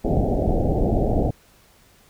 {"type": "low-pass noise", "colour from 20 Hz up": "pink", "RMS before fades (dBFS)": -20, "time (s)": [0.04, 1.31], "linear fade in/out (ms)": 10, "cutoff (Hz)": 780, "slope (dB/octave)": 96, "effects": ["pink hiss -55 dBFS RMS until 2.09 s"]}